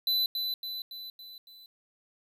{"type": "tone with echo", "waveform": "square", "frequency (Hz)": 4003, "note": "B7", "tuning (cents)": 23, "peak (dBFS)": -25, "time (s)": [0.07, 0.26], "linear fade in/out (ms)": 2, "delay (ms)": 280, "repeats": 5, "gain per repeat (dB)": -5, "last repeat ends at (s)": 1.66, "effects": ["11-bit"]}